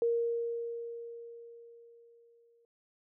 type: tone with exponential decay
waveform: sine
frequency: 467.3 Hz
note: A#4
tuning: 4 cents sharp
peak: -25 dBFS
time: 0.02-2.65 s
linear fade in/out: 1 ms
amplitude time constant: 570 ms
effects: none